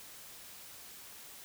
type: silence
effects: white hiss -51 dBFS RMS until 1.44 s